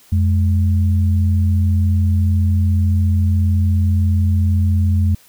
sine tone pair together, 88.6 / 210.4 Hz, F2 / G#3, +25 / +23 cents, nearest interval octave + minor third, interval 1498 cents, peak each -12 / -22 dBFS, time 0.12-5.15 s, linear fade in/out 5 ms, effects white hiss -49 dBFS RMS until 5.28 s

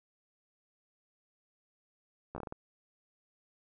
slowing click train, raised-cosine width 1 ms, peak -26 dBFS, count 7, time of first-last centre 2.35-2.524 s, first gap 13 ms, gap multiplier 1.32, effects none

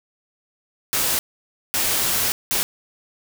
white noise bursts at uneven times, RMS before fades -21 dBFS, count 3, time 0.93-1.19 / 1.74-2.32 / 2.51-2.63 s, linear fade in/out 0 ms, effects none

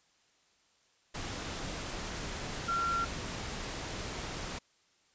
sine tone in noise, 1370 Hz, F6, 34 cents flat, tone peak -29 dBFS, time 2.68-3.05 s, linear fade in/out 10 ms, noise pink, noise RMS -39 dBFS, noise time 1.14-4.59 s, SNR +7 dB, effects white hiss -69 dBFS RMS until 5.14 s + resampled to 16000 Hz

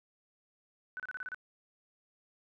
sine tone bursts, 1500 Hz, F#6, 23 cents sharp, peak -37 dBFS, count 7, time 0.97-1.345 s, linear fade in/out 0 ms, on 27 ms, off 31 ms, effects none

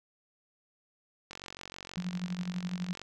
click train, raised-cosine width 0.2 ms, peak -25 dBFS, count 80, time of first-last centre 1.31-3.016 s, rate 46.3 Hz
sine tone with tremolo, 179.3 Hz, F3, 46 cents sharp, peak -30 dBFS, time 1.97-2.93 s, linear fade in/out 0 ms, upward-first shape sine, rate 12 Hz, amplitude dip 70%
effects none

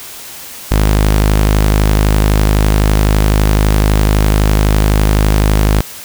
sawtooth tone, 51.91 Hz, G#1, in tune, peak -4 dBFS, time 0.71-5.81 s, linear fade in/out 5 ms, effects white hiss -30 dBFS RMS until 6.04 s

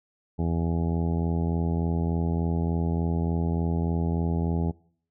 harmonic tone, 83.4 Hz, E2, 21 cents sharp, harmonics 1 / 2 / 3 / 4 / 5 / 6 / 7 / 8 / 9 / 10, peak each -27 / -27 / -33 / -36 / -36 / -45 / -46 / -44 / -44 / -42 dBFS, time 0.38-4.72 s, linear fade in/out 20 ms, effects noise-tail reverb RT60 0.6 s tail -24 dB re dry

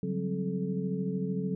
sine tone cluster, 141.5 / 183.3 / 196.6 / 264.2 / 431.8 Hz, C#3 / F#3 / G3 / C4 / A4, +36 / -16 / +5 / +17 / -33 cents, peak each -38 / -31 / -38 / -39 / -37 dBFS, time 0.03-1.55 s, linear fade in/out 2 ms, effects none

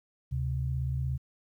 sine tone pair together, 73.66 / 130.6 Hz, D2 / C3, +6 / -3 cents, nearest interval minor seventh, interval 991 cents, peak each -32 / -30 dBFS, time 0.31-1.18 s, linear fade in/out 20 ms, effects 11-bit

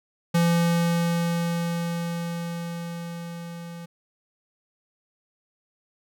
square tone with level ramp, 170 Hz, F3, 46 cents flat, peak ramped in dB -18 to -37 dBFS, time 0.34-3.86 s, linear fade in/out 10 ms, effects none

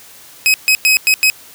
sawtooth tone bursts at uneven times, 2538 Hz, D#7, 34 cents sharp, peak -5 dBFS, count 5, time 0.46-0.54 / 0.68-0.75 / 0.85-0.97 / 1.07-1.14 / 1.23-1.3 s, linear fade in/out 0 ms, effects white hiss -40 dBFS RMS until 1.54 s + high-pass 60 Hz 12 dB/octave

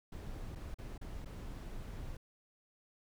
brown noise with dropouts, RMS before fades -44 dBFS, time 0.12-2.17 s, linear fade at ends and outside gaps 5 ms, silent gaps 0.552-0.556 / 0.744-0.785 / 0.979-1.012 / 1.248-1.257 s, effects none

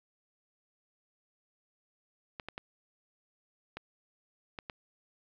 clicks, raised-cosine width 0.3 ms, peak -23 dBFS, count 6, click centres 2.398 / 2.486 / 2.579 / 3.77 / 4.588 / 4.698 s, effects low-pass 4000 Hz 12 dB/octave + 10-bit

